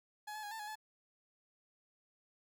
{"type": "tone with pitch steps", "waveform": "30% pulse", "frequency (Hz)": [843, 858, 826, 890, 838, 862], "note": ["G#5", "A5", "G#5", "A5", "G#5", "A5"], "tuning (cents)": [26, -44, -10, 20, 15, -36], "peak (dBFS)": -40, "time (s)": [0.27, 0.756], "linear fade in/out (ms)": 10, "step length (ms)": 81, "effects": []}